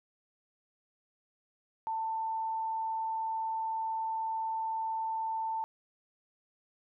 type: tone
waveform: sine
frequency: 891 Hz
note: A5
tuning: 22 cents sharp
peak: -31 dBFS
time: 1.87-5.64 s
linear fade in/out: 0 ms
effects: none